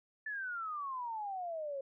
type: exponential sweep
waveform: sine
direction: down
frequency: 1760 to 534 Hz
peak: -37 dBFS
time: 0.26-1.81 s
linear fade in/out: 5 ms
effects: none